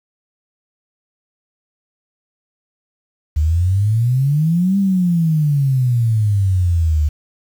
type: exponential two-way sweep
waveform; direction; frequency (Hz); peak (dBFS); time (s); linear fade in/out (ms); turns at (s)
sine; up then down; 73.42 to 200 to 73.42; -12; 3.36-7.09; 10; 4.78
effects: 7-bit